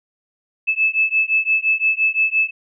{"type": "beating tone pair", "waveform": "sine", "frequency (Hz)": [2611, 2616.8], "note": ["E7", "E7"], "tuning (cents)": [-17, -13], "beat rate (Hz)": 5.8, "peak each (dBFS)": -18, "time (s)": [0.67, 2.51], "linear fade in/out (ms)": 20, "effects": []}